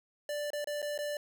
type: tone with dropouts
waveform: square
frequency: 588 Hz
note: D5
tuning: 2 cents sharp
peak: -34 dBFS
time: 0.29-1.17 s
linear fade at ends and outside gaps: 2 ms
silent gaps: 0.504-0.532 / 0.644-0.672 / 0.819-0.826 / 0.978-0.988 s
effects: none